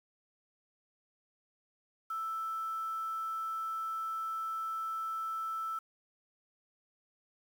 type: tone with quantisation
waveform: sine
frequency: 1320 Hz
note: E6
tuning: 2 cents sharp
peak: -34 dBFS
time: 2.1-5.79 s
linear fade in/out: 5 ms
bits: 9
effects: none